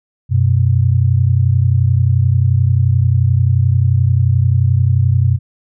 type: tone pair together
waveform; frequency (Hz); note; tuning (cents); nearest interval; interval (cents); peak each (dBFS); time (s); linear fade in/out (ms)
sine; 93.8 / 125.21; F#2 / B2; +24 / +24; perfect fourth; 500; -12; 0.29-5.39; 50
effects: none